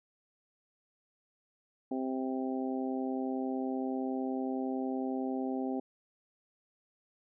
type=harmonic tone; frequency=130.81 Hz; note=C3; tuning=in tune; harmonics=2 / 3 / 4 / 5 / 6; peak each=-33 / -39 / -43 / -44 / -42 dBFS; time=1.91-5.8 s; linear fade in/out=5 ms; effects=none